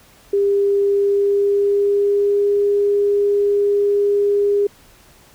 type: tone with pitch glide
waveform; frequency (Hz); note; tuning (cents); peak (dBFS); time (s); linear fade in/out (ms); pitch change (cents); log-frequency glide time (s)
sine; 400.7 to 406.3; G4 to G#4; +38 to -38; -13; 0.33-4.67; 5; +24; 0.9-2.53
effects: pink hiss -49 dBFS RMS until 5.34 s